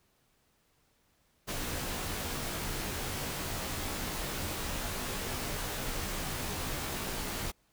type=noise with comb filter; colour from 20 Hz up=pink; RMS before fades=-36 dBFS; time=1.47-7.52 s; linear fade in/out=20 ms; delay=18 ms; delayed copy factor=-0.7; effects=pink hiss -71 dBFS RMS until 7.72 s